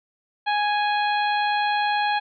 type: harmonic tone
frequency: 830.6 Hz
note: G#5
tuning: in tune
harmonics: 1 / 2 / 3 / 4 / 5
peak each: -21 / -27 / -31 / -33 / -35 dBFS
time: 0.46-2.2 s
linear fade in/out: 20 ms
effects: none